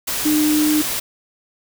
sine tone in noise, 303.6 Hz, D#4, 42 cents flat, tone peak -14 dBFS, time 0.25-0.82 s, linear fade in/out 10 ms, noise white, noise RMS -23 dBFS, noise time 0.07-1 s, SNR +6 dB, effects none

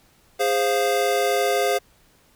square chord, F minor, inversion first, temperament equal with one note detuned, 410.5 / 523.3 / 698.5 Hz, Ab4 / C5 / F5, -20 / 0 / 0 cents, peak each -24 dBFS, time 0.39-1.79 s, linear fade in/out 20 ms, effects pink hiss -58 dBFS RMS until 2.35 s

